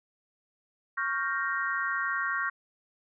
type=chord; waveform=sine; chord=G half-diminished seventh; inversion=second; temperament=equal; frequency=1108.7 / 1396.9 / 1568 / 1864.7 Hz; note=Db6 / F6 / G6 / Bb6; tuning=0 / 0 / 0 / 0 cents; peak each=-33 dBFS; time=0.97-2.5 s; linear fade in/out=10 ms; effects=none